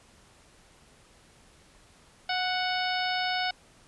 harmonic tone with a mistuned harmonic, 740 Hz, F#5, in tune, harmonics 1 / 2 / 3 / 4 / 5 / 6 / 7, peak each -30 / -33 / -35 / -36 / -37 / -38 / -38 dBFS, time 2.29-3.51 s, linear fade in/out 5 ms, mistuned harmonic 1, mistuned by -17 cents, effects pink hiss -58 dBFS RMS until 3.87 s + resampled to 24000 Hz

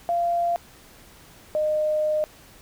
sine tone pair in turn, 690 / 612.1 Hz, F5 / D#5, -21 / -28 cents, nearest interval major second, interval 207 cents, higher first, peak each -20 dBFS, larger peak neither, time 0.09-0.56 / 1.55-2.24 s, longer second, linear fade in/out 0 ms, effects pink hiss -50 dBFS RMS until 2.61 s

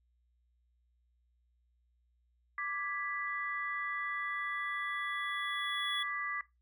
sine chord, G# diminished, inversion second, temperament equal, 1174.7 / 1661.2 / 1975.5 Hz, D6 / G#6 / B6, 0 / 0 / 0 cents, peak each -39 / -42 / -38 dBFS, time 2.58-6.41 s, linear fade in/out 2 ms
triangle tone with exponential growth, 3387 Hz, G#7, 33 cents sharp, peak -32 dBFS, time 3.27-6.03 s, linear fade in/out 5 ms, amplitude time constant 600 ms
effects noise-tail reverb RT60 0.2 s tail -17 dB re dry + added 60 Hz sine -70 dBFS peak until 6.61 s

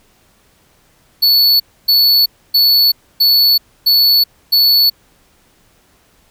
square tone bursts, 4435 Hz, C#8, in tune, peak -8 dBFS, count 6, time 1.22-4.9 s, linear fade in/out 10 ms, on 380 ms, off 280 ms, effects pink hiss -53 dBFS RMS until 6.3 s

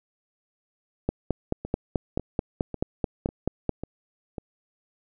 two click trains, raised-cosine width 2 ms, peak -10 / -19 dBFS, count 13 / 6, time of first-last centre 1.09-3.693 / 1.65-4.382 s, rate 4.61 / 1.83 Hz, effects none

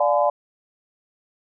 sine chord, D diminished seventh, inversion none, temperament just, 587.3 / 704.8 / 845.8 / 1014.9 Hz, D5 / F5 / Ab5 / Cb6, 0 / +16 / +31 / +47 cents, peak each -19 / -22 / -23 / -24 dBFS, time 0-0.3 s, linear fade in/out 5 ms, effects none

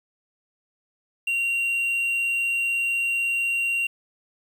triangle tone with quantisation, 2758 Hz, F7, 22 cents flat, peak -20 dBFS, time 1.27-3.87 s, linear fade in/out 5 ms, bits 8, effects none

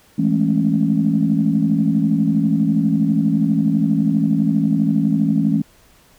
sine chord, A major seventh, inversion second, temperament equal with one note detuned, 164.81 / 207.7 / 220 / 275.4 Hz, E3 / G#3 / A3 / C#4, 0 / 0 / 0 / -11 cents, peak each -19 dBFS, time 0.18-5.62 s, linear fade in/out 10 ms, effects tanh soft clip ceiling -4 dBFS + pink hiss -52 dBFS RMS until 6.18 s

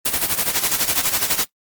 white noise with tremolo, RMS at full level -17 dBFS, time 0.05-1.45 s, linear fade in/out 10 ms, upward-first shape sine, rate 12 Hz, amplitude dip 75%, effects noise-tail reverb RT60 0.1 s tail -18 dB re dry + Opus 24 kbps

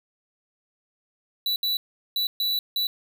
square tone bursts at uneven times, 3951 Hz, B7, in tune, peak -23 dBFS, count 5, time 1.46-1.56 / 1.63-1.77 / 2.16-2.27 / 2.4-2.59 / 2.76-2.87 s, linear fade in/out 2 ms, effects none

